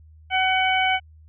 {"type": "harmonic tone", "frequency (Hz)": 752, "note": "F#5", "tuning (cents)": 28, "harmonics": [1, 2, 3, 4], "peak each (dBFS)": [-21, -26, -23, -26], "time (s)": [0.3, 1], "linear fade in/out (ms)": 50, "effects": ["added 78 Hz sine -46 dBFS peak until 1.28 s"]}